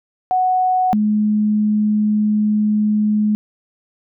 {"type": "tone pair in turn", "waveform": "sine", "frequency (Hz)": [740, 211.5], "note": ["F#5", "G#3"], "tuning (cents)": [0, 32], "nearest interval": "octave + minor seventh", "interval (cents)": 2168, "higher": "first", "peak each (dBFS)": -13, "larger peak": "neither", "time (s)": [[0.31, 0.93], [0.93, 3.35]], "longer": "second", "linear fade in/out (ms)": 0, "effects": []}